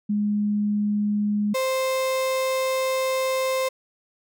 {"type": "tone pair in turn", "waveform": ["sine", "35% pulse"], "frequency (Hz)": [207.7, 523.4], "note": ["G#3", "C5"], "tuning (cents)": [0, 0], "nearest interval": "octave + major third", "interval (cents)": 1600, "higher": "second", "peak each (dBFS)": -20, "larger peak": "neither", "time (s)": [[0.09, 1.54], [1.54, 3.69]], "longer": "second", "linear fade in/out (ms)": 10, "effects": []}